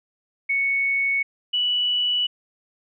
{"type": "tone pair in turn", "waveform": "sine", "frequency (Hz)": [2217, 2954], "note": ["C#7", "F#7"], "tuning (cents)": [0, -3], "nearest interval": "perfect fourth", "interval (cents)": 497, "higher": "second", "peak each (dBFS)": -19, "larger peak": "neither", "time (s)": [[0.49, 1.23], [1.53, 2.27]], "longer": "neither", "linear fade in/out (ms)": 10, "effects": []}